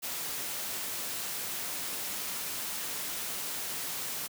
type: noise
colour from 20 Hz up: white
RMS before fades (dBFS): -36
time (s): 0.02-4.28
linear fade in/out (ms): 20
effects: high-pass 100 Hz 12 dB/octave